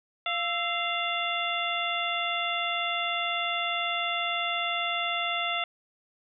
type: harmonic tone with a mistuned harmonic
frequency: 694 Hz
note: F5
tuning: 11 cents flat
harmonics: 1 / 2 / 3 / 4 / 5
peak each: -33 / -33 / -33 / -33 / -33 dBFS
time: 0.26-5.64 s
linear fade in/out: 2 ms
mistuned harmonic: 2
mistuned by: -76 cents
effects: none